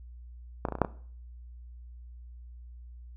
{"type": "clicks", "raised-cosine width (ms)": 1, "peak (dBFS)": [-14, -18, -19, -20, -29, -7, -17], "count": 7, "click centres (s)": [0.652, 0.686, 0.723, 0.753, 0.786, 0.817, 0.848], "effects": ["noise-tail reverb RT60 0.5 s tail -19 dB re dry", "added 60 Hz sine -44 dBFS peak until 3.16 s"]}